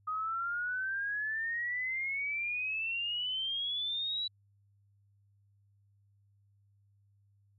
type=exponential sweep; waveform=sine; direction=up; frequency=1244.5 to 3951 Hz; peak=-32 dBFS; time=0.07-4.28 s; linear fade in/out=10 ms; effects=added 100 Hz sine -65 dBFS peak until 7.58 s